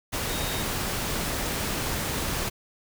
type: tone in noise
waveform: sine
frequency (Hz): 3729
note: A#7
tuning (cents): 0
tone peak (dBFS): -37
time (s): 0.29-0.64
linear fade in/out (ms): 20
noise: pink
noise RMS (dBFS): -29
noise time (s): 0.12-2.5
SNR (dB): -11
effects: none